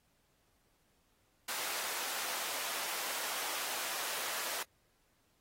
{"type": "high-pass noise", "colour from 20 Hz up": "pink", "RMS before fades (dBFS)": -39, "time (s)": [1.48, 4.63], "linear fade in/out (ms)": 5, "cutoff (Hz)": 750, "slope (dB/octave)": 12, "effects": ["pink hiss -74 dBFS RMS until 5.4 s", "AAC 48 kbps"]}